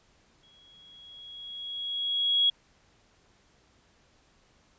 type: tone with exponential growth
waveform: sine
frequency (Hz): 3322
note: G#7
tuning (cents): 0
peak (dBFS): -19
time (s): 0.43-2.5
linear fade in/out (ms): 5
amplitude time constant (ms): 450
effects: pink hiss -64 dBFS RMS until 4.78 s + resampled to 16000 Hz